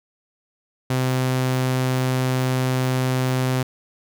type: tone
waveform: sawtooth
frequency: 128.9 Hz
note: C3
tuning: 26 cents flat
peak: -15 dBFS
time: 0.9-3.63 s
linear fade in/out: 5 ms
effects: none

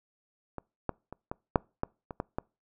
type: clicks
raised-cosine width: 1 ms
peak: -23 / -15 / -27 / -20 / -7 / -14 / -24 / -17 / -17 dBFS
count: 9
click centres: 0.583 / 0.893 / 1.126 / 1.315 / 1.558 / 1.834 / 2.108 / 2.201 / 2.385 s
effects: noise-tail reverb RT60 0.3 s tail -26 dB re dry

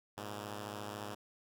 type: beating tone pair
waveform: 5% pulse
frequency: 103.83 / 117.83 Hz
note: G#2 / A#2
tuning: 0 / +19 cents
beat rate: 14 Hz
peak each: -31 / -38 dBFS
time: 0.17-1.15 s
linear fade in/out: 10 ms
effects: none

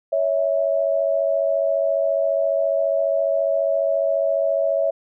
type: tone pair together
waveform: sine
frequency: 558 / 652.6 Hz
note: C#5 / E5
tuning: +11 / -18 cents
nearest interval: minor third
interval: 271 cents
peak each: -20 dBFS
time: 0.12-4.91 s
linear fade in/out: 10 ms
effects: none

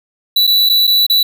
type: tone with dropouts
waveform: square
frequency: 3951 Hz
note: B7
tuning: in tune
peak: -9 dBFS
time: 0.36-1.23 s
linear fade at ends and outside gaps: 5 ms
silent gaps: 0.469-0.474 / 0.691-0.696 / 0.87-0.875 / 1.066-1.098 s
effects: none

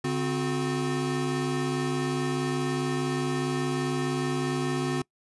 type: tone cluster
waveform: square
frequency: 142.4 / 259.5 / 362.4 Hz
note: C#3 / C4 / F#4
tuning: +47 / -14 / -36 cents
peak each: -31 dBFS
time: 0.04-5.02 s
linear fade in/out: 5 ms
effects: noise-tail reverb RT60 0.1 s tail -23 dB re dry + resampled to 24000 Hz

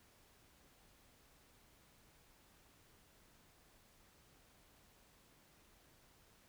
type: silence
effects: pink hiss -68 dBFS RMS until 6.48 s

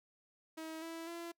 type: tone with pitch steps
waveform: sawtooth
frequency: 319.6 / 329.2 / 339 Hz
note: D#4 / E4 / E4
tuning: +47 / -2 / +49 cents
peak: -39 dBFS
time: 0.57-1.32 s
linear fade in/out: 10 ms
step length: 250 ms
effects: noise-tail reverb RT60 0.1 s tail -25 dB re dry

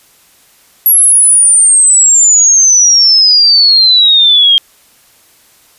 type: exponential sweep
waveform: sine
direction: down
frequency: 11510 to 3200 Hz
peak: -3 dBFS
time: 0.86-4.58 s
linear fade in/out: 0 ms
effects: white hiss -46 dBFS RMS until 5.78 s + resampled to 32000 Hz

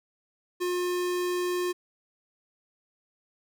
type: tone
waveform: square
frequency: 357.4 Hz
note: F4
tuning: 40 cents sharp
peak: -27 dBFS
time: 0.6-1.73 s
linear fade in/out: 20 ms
effects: none

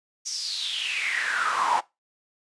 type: noise with high-pass filter sweep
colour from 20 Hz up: brown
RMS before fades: -27 dBFS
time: 0.25-1.81 s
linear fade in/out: 20 ms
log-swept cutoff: 6000 to 850 Hz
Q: 7.5
effects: noise-tail reverb RT60 0.2 s tail -19 dB re dry + resampled to 22050 Hz

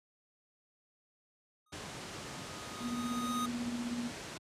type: tone with exponential growth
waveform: square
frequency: 1245 Hz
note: D#6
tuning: 1 cent sharp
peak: -34 dBFS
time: 1.66-3.46 s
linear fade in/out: 5 ms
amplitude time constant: 390 ms
type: low-pass noise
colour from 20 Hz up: pink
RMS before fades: -44 dBFS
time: 1.72-4.38 s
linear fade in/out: 10 ms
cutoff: 8600 Hz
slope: 24 dB/octave
type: tone with tremolo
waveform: sine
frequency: 240 Hz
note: B3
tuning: 49 cents flat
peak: -32 dBFS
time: 2.79-4.12 s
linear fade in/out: 50 ms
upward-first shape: triangle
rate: 16 Hz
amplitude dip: 60%
effects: high-pass 100 Hz 12 dB/octave + resampled to 32000 Hz

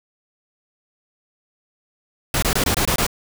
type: noise bursts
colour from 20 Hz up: pink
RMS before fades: -19 dBFS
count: 7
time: 2.34-3.066 s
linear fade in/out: 2 ms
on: 84 ms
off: 23 ms
effects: none

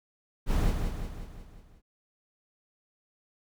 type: noise with echo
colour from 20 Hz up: brown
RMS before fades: -25 dBFS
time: 0.46-0.74 s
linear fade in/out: 50 ms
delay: 180 ms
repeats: 6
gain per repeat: -5 dB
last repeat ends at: 1.82 s
effects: none

